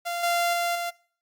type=tone with level steps; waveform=sawtooth; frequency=692 Hz; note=F5; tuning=16 cents flat; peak=-24 / -18 / -20 / -24 dBFS; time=0.05-0.91 s; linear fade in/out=20 ms; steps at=0.23 / 0.53 / 0.75 s; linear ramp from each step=5 ms; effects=noise-tail reverb RT60 0.5 s tail -23 dB re dry + Opus 48 kbps